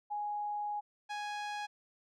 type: tone pair in turn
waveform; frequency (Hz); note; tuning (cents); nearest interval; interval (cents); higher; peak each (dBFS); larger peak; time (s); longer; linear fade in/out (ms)
sine / sawtooth; 830.6 / 830.6; G#5 / G#5; 0 / 0; unison; 0; neither; -34 / -33; second; 0.1-0.81 / 1.09-1.67; first; 20
effects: low-pass 5000 Hz 12 dB/octave